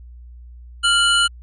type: tone pair together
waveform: square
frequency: 1393.5 / 2960 Hz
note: F6 / F#7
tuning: -4 / 0 cents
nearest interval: octave + minor second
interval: 1304 cents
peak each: -17 dBFS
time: 0.83-1.28 s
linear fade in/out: 20 ms
effects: added 60 Hz sine -37 dBFS peak until 1.42 s + resampled to 24000 Hz